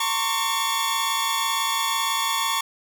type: tone cluster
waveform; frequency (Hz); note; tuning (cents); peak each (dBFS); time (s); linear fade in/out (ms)
sawtooth; 910 / 1074 / 1132 / 3422; A#5 / C6 / C#6 / A7; -42 / +45 / +36 / -49; -24; 0-2.61; 5
effects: none